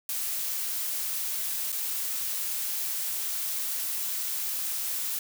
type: noise with dropouts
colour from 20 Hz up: blue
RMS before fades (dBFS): -31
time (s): 0.09-5.19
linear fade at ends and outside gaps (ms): 2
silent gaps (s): 1.72-1.726
effects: none